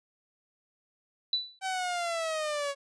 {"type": "tone with exponential decay", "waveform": "sine", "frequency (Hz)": 3970, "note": "B7", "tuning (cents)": 8, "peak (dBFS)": -22, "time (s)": [1.33, 1.59], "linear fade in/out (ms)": 2, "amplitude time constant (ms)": 55}
{"type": "linear sweep", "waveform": "sawtooth", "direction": "down", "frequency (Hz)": [770, 554.4], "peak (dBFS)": -26, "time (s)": [1.61, 2.75], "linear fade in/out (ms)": 50}
{"effects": ["resampled to 22050 Hz"]}